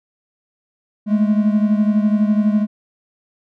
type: beating tone pair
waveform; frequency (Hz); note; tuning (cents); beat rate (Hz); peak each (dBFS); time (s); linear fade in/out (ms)
triangle; 208.4 / 220.4; G#3 / A3; +6 / +3; 12; -12 / -17; 1.06-2.67; 50
effects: none